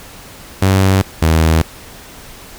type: tone pair in turn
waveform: sawtooth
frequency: 95.9 / 80.23 Hz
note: G2 / E2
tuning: -37 / -46 cents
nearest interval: minor third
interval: 309 cents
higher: first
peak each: -5 dBFS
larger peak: neither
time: 0.62-1.02 / 1.22-1.62 s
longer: neither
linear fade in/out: 5 ms
effects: pink hiss -36 dBFS RMS until 2.58 s